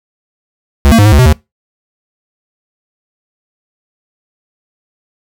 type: tone with pitch steps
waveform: square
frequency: 70.6 / 227.3 / 102.9 / 106.6 / 71.9 / 127.3 / 76.4 Hz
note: C#2 / A#3 / G#2 / G#2 / D2 / C3 / D#2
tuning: +32 / -43 / -16 / +46 / -36 / -47 / -31 cents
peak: -4 dBFS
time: 0.85-1.326 s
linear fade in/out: 0 ms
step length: 68 ms
effects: noise-tail reverb RT60 0.2 s tail -23 dB re dry